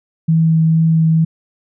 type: tone with vibrato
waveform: sine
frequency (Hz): 161.6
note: E3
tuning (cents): -34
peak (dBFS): -9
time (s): 0.28-1.25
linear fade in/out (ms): 10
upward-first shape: triangle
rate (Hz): 2.2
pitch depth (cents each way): 10
effects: none